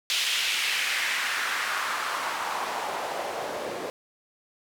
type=noise with band-pass filter sweep; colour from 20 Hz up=white; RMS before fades=-29 dBFS; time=0.1-3.9 s; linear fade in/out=0 ms; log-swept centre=3200 to 470 Hz; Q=1.9; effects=none